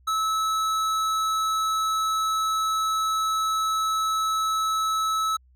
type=tone with tanh clipping; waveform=sine; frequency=1300 Hz; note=E6; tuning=24 cents flat; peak=-24 dBFS; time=0.07-5.37 s; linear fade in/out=10 ms; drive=17 dB; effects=added 63 Hz sine -54 dBFS peak until 5.55 s